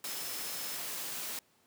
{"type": "tone in noise", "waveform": "sine", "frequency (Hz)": 5230, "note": "E8", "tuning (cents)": -15, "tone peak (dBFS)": -47, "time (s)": [0.05, 0.76], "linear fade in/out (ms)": 2, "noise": "white", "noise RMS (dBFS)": -39, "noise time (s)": [0.04, 1.39], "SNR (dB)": -11, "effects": ["pink hiss -68 dBFS RMS until 1.66 s", "high-pass 150 Hz 12 dB/octave"]}